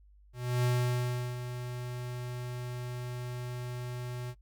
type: tone with ADSR envelope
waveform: square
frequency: 123.47 Hz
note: B2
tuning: in tune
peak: -26 dBFS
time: 0.33-4.35 s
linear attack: 310 ms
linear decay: 720 ms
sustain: -11 dB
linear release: 57 ms
effects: noise-tail reverb RT60 0.1 s tail -21 dB re dry + added 50 Hz sine -56 dBFS peak until 4.41 s